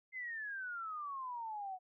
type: exponential sweep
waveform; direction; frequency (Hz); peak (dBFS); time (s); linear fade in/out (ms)
sine; down; 2093 to 730; -40; 0.12-1.79; 50
effects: none